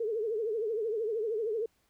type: tone with vibrato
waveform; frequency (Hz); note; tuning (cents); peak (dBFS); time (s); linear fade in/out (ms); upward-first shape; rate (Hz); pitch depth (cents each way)
sine; 440.7; A4; +3; -29; 0-1.66; 5; triangle; 13; 140
effects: pink hiss -72 dBFS RMS until 1.89 s